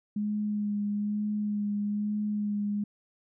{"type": "tone with vibrato", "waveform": "sine", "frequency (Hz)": 207.7, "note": "G#3", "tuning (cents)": 0, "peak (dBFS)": -27, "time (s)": [0.16, 2.84], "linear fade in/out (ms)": 5, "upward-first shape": "sine", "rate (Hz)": 1.1, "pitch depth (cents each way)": 19, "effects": []}